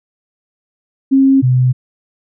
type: tone pair in turn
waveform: sine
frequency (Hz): 269.3 / 127.09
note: C#4 / C3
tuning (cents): -50 / -50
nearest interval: octave + minor second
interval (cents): 1300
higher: first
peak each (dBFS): -6 / -8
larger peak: first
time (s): 1.11-1.42 / 1.42-1.73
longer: neither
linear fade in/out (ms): 20
effects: none